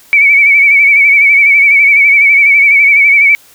sine tone with vibrato, 2268 Hz, C#7, 39 cents sharp, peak -3 dBFS, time 0.13-3.35 s, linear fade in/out 0 ms, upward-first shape sine, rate 12 Hz, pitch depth 54 cents each way, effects white hiss -42 dBFS RMS until 3.54 s

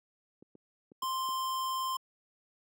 clicks, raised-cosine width 3 ms, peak -35 dBFS, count 5, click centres 0.425 / 0.553 / 0.918 / 1.032 / 1.289 s
square tone, 1046.5 Hz, C6, in tune, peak -32 dBFS, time 1.02-1.97 s, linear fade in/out 5 ms
effects high-pass 300 Hz 12 dB/octave

